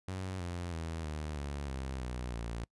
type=tone with pitch steps; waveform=sawtooth; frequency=93.8 / 87.52 / 81.66 / 76.19 / 71.09 / 66.33 / 61.88 / 57.74 Hz; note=F#2 / F2 / E2 / D#2 / C#2 / C2 / B1 / A#1; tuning=+24 / +4 / -16 / -36 / +44 / +24 / +4 / -16 cents; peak=-33 dBFS; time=0.08-2.64 s; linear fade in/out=0 ms; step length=320 ms; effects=noise-tail reverb RT60 0.1 s tail -25 dB re dry + resampled to 24000 Hz